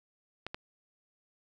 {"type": "clicks", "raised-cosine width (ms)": 0.3, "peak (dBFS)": -21, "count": 2, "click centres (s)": [0.466, 0.545], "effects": []}